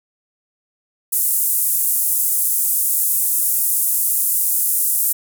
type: band-pass noise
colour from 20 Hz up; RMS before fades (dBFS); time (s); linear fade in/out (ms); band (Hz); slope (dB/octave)
white; -18; 1.12-5.13; 10; 9000 to 16000; 24
effects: none